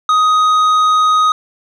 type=tone with tanh clipping; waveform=sine; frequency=1252 Hz; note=D#6; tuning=10 cents sharp; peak=-10 dBFS; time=0.09-1.32 s; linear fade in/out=2 ms; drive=8 dB; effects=none